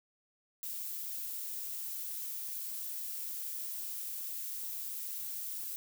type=noise; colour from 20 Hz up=violet; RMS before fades=-40 dBFS; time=0.63-5.76 s; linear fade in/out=0 ms; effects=none